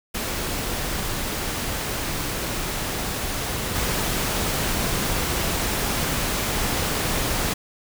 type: noise with level steps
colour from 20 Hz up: pink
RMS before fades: -27 / -24 dBFS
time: 0.14-7.54 s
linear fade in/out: 10 ms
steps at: 3.75 s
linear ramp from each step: 10 ms
effects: none